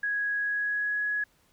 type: tone with pitch glide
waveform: sine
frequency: 1661.2 to 1679.5 Hz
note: G#6 to G#6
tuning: 0 to +19 cents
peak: -26 dBFS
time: 0.03-1.24 s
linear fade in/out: 5 ms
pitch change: +19 cents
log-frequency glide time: 0.38-1.04 s
effects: pink hiss -66 dBFS RMS until 1.52 s